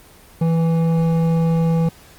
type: tone with hard clipping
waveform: triangle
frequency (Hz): 164.81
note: E3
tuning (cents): 0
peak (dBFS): -16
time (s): 0.41-1.89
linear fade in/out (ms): 5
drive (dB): 14
effects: pink hiss -46 dBFS RMS until 2.18 s + Opus 24 kbps